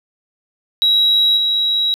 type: tone with level steps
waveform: sine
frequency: 3865 Hz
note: B7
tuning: 38 cents flat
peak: -9 / -13 dBFS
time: 0.82-1.94 s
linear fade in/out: 0 ms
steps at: 1.36 s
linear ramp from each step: 20 ms
effects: tanh soft clip ceiling -7 dBFS + 8-bit